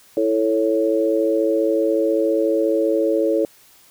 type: chord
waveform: sine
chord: A major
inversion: second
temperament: equal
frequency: 329.6 / 440 / 554.4 Hz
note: E4 / A4 / C#5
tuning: 0 / 0 / 0 cents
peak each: -20 dBFS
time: 0.17-3.45 s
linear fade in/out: 2 ms
effects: white hiss -51 dBFS RMS until 3.9 s